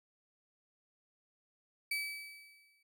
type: tone with exponential decay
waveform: 35% pulse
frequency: 2296 Hz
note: D7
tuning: 40 cents flat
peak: -30 dBFS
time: 1.91-2.83 s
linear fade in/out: 5 ms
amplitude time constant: 200 ms
effects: none